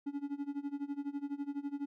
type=tone with tremolo; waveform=triangle; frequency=283.7 Hz; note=C#4; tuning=40 cents sharp; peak=-31 dBFS; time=0.06-1.86 s; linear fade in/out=10 ms; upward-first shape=sine; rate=12 Hz; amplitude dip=90%; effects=none